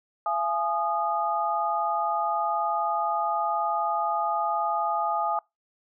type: tone cluster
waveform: sine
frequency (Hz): 681 / 840 / 1231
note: F5 / G#5 / D#6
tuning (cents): -44 / +19 / -19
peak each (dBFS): -30 / -27 / -28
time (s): 0.26-5.39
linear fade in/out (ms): 2
effects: noise-tail reverb RT60 0.2 s tail -24 dB re dry